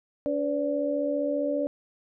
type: tone cluster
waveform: sine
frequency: 286.2 / 504 / 579 Hz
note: D4 / B4 / D5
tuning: -45 / +35 / -25 cents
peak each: -29 / -32 / -27 dBFS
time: 0.26-1.67 s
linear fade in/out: 0 ms
effects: none

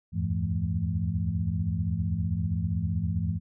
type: tone cluster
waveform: sine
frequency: 77.1 / 86.6 / 102 / 167.8 / 215.7 Hz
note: D#2 / F2 / G#2 / E3 / A3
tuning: -15 / -14 / -31 / +31 / -34 cents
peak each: -37 / -31 / -30 / -30 / -37 dBFS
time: 0.12-3.4 s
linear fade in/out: 50 ms
effects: none

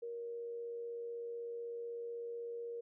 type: tone with amplitude modulation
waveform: sine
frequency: 470 Hz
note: A#4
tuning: 14 cents sharp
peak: -39 dBFS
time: 0.02-2.81 s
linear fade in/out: 10 ms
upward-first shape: sine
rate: 96 Hz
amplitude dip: 30%
effects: none

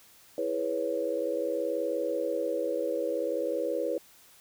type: chord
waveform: sine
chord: C# minor seventh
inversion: first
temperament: equal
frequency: 329.6 / 415.3 / 493.9 / 554.4 Hz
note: E4 / G#4 / B4 / C#5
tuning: 0 / 0 / 0 / 0 cents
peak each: -35 / -36 / -31 / -32 dBFS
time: 0.38-3.98 s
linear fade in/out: 2 ms
effects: white hiss -57 dBFS RMS until 4.4 s

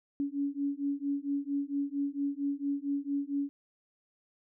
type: beating tone pair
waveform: sine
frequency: 280 / 284.4 Hz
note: C#4 / C#4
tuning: +18 / +45 cents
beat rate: 4.4 Hz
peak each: -33 / -33 dBFS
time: 0.2-3.49 s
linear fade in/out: 0 ms
effects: none

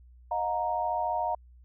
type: chord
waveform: sine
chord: Eb suspended second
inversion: none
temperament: equal with one note detuned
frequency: 622.3 / 716 / 932.3 Hz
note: Eb5 / F5 / Bb5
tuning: 0 / +43 / 0 cents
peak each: -34 / -30 / -30 dBFS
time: 0.31-1.35 s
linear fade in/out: 5 ms
effects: added 61 Hz sine -51 dBFS peak until 1.64 s

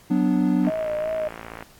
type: chord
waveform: triangle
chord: B minor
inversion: second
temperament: equal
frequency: 185 / 246.9 / 293.7 Hz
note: F#3 / B3 / D4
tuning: 0 / 0 / 0 cents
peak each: -20 dBFS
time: 0.1-0.7 s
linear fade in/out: 10 ms
type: click train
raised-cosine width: 0.5 ms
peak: -20 dBFS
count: 56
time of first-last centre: 0.65-1.625 s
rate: 56.4 Hz
type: tone with vibrato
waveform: sine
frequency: 622.3 Hz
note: D#5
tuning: in tune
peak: -23 dBFS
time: 0.67-1.28 s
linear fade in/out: 2 ms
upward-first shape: sine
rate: 2.7 Hz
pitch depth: 40 cents each way
effects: pink hiss -52 dBFS RMS until 1.79 s + AAC 64 kbps

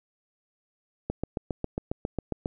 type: click train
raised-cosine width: 2 ms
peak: -15 dBFS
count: 11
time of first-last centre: 1.1-2.459 s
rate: 7.36 Hz
effects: none

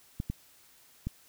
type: clicks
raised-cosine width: 5 ms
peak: -20 dBFS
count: 3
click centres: 0.201 / 0.3 / 1.07 s
effects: white hiss -60 dBFS RMS until 1.28 s

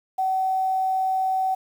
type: tone with quantisation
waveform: sine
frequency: 758 Hz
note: F#5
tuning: 42 cents sharp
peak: -20 dBFS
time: 0.18-1.55 s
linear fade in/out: 10 ms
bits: 8
effects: none

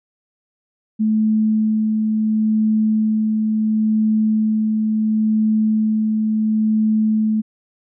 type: tone with tremolo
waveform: sine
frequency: 217 Hz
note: A3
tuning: 24 cents flat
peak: -13 dBFS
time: 0.99-7.42 s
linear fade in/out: 20 ms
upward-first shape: sine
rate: 0.72 Hz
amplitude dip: 25%
effects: none

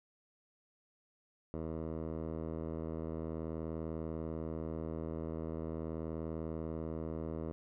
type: tone with low-pass filter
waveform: 10% pulse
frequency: 80.4 Hz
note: E2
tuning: 43 cents flat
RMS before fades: -40 dBFS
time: 1.54-7.52 s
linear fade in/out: 0 ms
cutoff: 710 Hz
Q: 1.2
effects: none

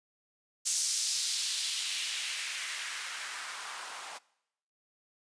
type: noise with band-pass filter sweep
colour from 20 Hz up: blue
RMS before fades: -35 dBFS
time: 0.65-4.19 s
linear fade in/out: 20 ms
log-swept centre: 6300 to 850 Hz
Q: 1.6
effects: noise-tail reverb RT60 0.8 s tail -22 dB re dry + resampled to 22050 Hz

